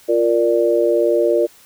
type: chord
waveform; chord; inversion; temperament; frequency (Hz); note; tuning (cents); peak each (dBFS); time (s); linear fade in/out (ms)
sine; Bb major; second; equal; 349.2 / 466.2 / 587.3; F4 / Bb4 / D5; 0 / 0 / 0; -17; 0.08-1.47; 20
effects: white hiss -48 dBFS RMS until 1.65 s